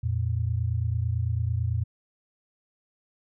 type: tone pair together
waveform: sine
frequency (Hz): 86.6 / 115.6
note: F2 / A#2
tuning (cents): -14 / -14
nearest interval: perfect fourth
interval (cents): 500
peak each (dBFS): -27 / -26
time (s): 0.03-1.84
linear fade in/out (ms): 10
effects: none